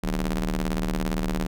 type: ring-modulated tone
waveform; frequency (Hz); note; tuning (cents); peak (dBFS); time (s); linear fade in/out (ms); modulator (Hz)
sawtooth; 77.78; D#2; 0; -17; 0.03-1.47; 10; 108
effects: none